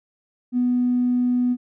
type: tone with tanh clipping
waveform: triangle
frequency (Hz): 246.9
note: B3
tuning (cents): 0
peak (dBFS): -17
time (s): 0.52-1.57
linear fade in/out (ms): 50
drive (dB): 4
effects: none